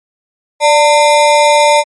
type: ring-modulated tone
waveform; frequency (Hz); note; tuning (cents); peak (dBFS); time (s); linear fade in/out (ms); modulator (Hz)
square; 746; F#5; +14; -3; 0.6-1.84; 50; 159
effects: MP3 48 kbps